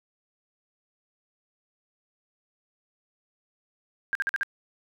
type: tone bursts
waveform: sine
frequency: 1603 Hz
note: G6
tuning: 38 cents sharp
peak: -23 dBFS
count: 5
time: 4.13-4.432 s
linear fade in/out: 0 ms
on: 22 ms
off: 48 ms
effects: none